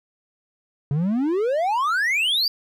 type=exponential sweep; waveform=triangle; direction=up; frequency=135.4 to 4837 Hz; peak=-17 dBFS; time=0.91-2.48 s; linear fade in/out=2 ms; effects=none